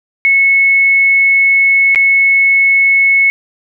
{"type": "tone with dropouts", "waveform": "sine", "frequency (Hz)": 2197, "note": "C#7", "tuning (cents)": -16, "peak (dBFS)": -6, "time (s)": [0.25, 3.3], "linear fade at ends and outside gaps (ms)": 0, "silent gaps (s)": [1.948, 1.958], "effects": []}